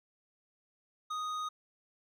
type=tone with hard clipping; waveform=triangle; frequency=1244.5 Hz; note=D#6; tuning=in tune; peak=-36 dBFS; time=1.1-1.49 s; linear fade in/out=10 ms; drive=13 dB; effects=none